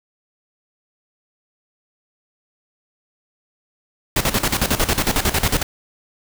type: noise with tremolo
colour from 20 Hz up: pink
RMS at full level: -17 dBFS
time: 4.16-5.63 s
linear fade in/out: 5 ms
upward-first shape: square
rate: 11 Hz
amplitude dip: 75%
effects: none